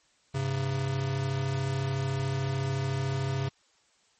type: tone pair together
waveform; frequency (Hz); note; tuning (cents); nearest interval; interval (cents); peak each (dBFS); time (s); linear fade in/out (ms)
square; 101.24 / 135; G#2 / C#3; -44 / -45; perfect fourth; 499; -35 / -29; 0.34-3.49; 10
effects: white hiss -66 dBFS RMS until 4.19 s + MP3 32 kbps